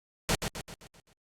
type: noise with echo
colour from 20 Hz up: pink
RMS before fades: -26 dBFS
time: 0.29-0.35 s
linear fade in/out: 0 ms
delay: 130 ms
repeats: 6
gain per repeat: -6 dB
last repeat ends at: 1.13 s
effects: low-pass 10000 Hz 12 dB/octave + Opus 48 kbps